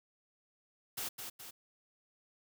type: noise with echo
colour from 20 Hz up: white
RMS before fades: -39 dBFS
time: 0.97-1.09 s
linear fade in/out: 10 ms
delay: 210 ms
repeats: 2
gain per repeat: -5 dB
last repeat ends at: 1.51 s
effects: none

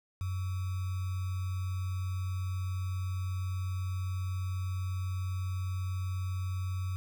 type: tone with sample-and-hold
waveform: sine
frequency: 92.8 Hz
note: F#2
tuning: 6 cents sharp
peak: -31 dBFS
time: 0.21-6.96 s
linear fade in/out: 0 ms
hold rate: 1225 Hz
effects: none

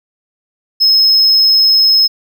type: tone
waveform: triangle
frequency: 5170 Hz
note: E8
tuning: 34 cents flat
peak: -5 dBFS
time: 0.8-2.08 s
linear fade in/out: 20 ms
effects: none

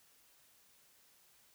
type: silence
effects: white hiss -67 dBFS RMS until 1.54 s

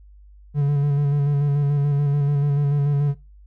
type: tone with vibrato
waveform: triangle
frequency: 143.4 Hz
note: D3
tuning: 41 cents flat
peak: -14 dBFS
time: 0.54-3.15 s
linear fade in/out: 50 ms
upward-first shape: square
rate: 6.9 Hz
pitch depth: 26 cents each way
effects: noise-tail reverb RT60 0.3 s tail -23 dB re dry + added 50 Hz sine -44 dBFS peak until 3.46 s

